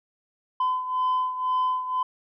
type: beating tone pair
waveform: sine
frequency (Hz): 1016 / 1018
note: B5 / C6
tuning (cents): +49 / -48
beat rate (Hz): 2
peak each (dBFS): -22 / -27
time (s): 0.6-2.03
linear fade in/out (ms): 5
effects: tanh soft clip ceiling -19 dBFS